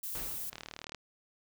violet noise, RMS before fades -39 dBFS, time 0.03-0.5 s, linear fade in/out 5 ms
pink noise with exponential decay, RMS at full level -41 dBFS, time 0.15-0.84 s, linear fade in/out 1 ms, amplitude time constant 150 ms
click train, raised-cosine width 0.2 ms, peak -24 dBFS, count 17, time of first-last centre 0.53-0.947 s, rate 38.4 Hz
effects none

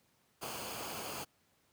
pink noise with comb filter, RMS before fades -42 dBFS, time 0.41-1.25 s, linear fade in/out 20 ms, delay 0.53 ms, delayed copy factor -0.55, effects pink hiss -72 dBFS RMS until 1.72 s + high-pass 100 Hz 12 dB/octave

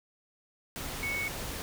sine tone in noise, 2217 Hz, C#7, in tune, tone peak -31 dBFS, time 1.03-1.28 s, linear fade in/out 0 ms, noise pink, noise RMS -38 dBFS, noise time 0.76-1.62 s, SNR +4 dB, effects none

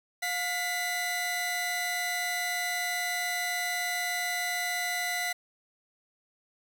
sawtooth tone pair together, 716.3 / 1997 Hz, F5 / B6, +44 / +19 cents, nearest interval octave + tritone, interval 1775 cents, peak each -30 / -27 dBFS, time 0.22-5.33 s, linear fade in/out 10 ms, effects none

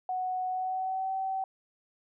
sine tone with pitch glide, 740 to 766.1 Hz, F#5 to G5, 0 to -40 cents, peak -29 dBFS, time 0.09-1.44 s, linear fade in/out 2 ms, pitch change +60 cents, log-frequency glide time 0.49-1.12 s, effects none

